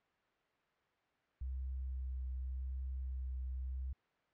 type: tone with vibrato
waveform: sine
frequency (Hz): 64.6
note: C2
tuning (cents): -21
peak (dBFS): -38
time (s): 1.41-3.93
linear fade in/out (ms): 5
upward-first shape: sine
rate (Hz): 0.88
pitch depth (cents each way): 16
effects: white hiss -75 dBFS RMS until 4.33 s + low-pass 2000 Hz 12 dB/octave